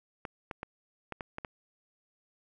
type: clicks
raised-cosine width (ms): 0.5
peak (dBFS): -22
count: 7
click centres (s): 0.252 / 0.512 / 0.631 / 1.123 / 1.208 / 1.384 / 1.448
effects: none